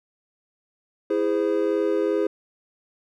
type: chord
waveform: triangle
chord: E augmented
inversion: none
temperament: just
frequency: 329.6 / 412 / 515 Hz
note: E4 / G#4 / B#4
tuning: 0 / -14 / -28 cents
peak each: -23 / -21 / -24 dBFS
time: 1.1-2.27 s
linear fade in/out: 5 ms
effects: none